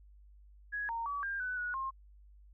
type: tone with pitch steps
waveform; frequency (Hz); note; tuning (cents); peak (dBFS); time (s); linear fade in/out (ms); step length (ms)
sine; 1668 / 922 / 1142 / 1600 / 1498 / 1462 / 1066; G#6 / A#5 / D6 / G6 / F#6 / F#6 / C6; +7 / -19 / -49 / +35 / +21 / -21 / +32; -34; 0.72-1.91; 20; 170
effects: added 50 Hz sine -55 dBFS peak until 2.53 s